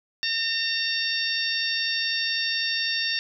harmonic tone, 912 Hz, A#5, 38 cents flat, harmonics 2 / 3 / 4 / 5 / 6, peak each -30 / -30 / -30 / -30 / -30 dBFS, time 0.23-3.19 s, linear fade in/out 0 ms, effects none

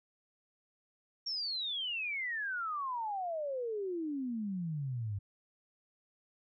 sine exponential sweep, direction down, 5588 to 96.7 Hz, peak -34 dBFS, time 1.26-5.19 s, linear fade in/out 10 ms, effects none

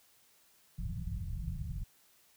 pink low-pass noise, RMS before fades -38 dBFS, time 0.78-1.84 s, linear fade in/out 10 ms, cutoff 180 Hz, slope 96 dB/octave, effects white hiss -66 dBFS RMS until 2.36 s

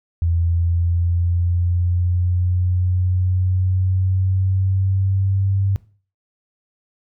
sine linear sweep, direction up, 84.1 to 98 Hz, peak -15 dBFS, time 0.22-5.76 s, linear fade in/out 0 ms, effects noise-tail reverb RT60 0.4 s tail -19 dB re dry

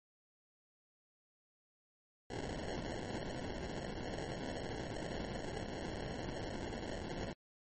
blue noise with sample-and-hold, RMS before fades -42 dBFS, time 2.3-7.33 s, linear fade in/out 2 ms, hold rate 1225 Hz, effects MP3 32 kbps

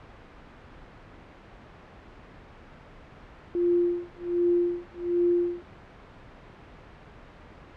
sine tone with tremolo, 349.2 Hz, F4, in tune, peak -19 dBFS, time 3.55-5.62 s, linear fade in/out 0 ms, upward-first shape sine, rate 1.3 Hz, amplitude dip 100%, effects pink hiss -48 dBFS RMS until 7.76 s + low-pass 2000 Hz 12 dB/octave

